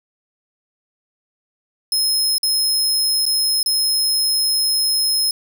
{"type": "tone with dropouts", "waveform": "sawtooth", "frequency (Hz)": 5150, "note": "E8", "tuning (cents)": -41, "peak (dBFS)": -13, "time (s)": [1.92, 5.31], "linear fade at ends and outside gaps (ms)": 2, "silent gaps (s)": [[2.382, 2.431], [3.255, 3.263], [3.63, 3.66]], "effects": ["9-bit"]}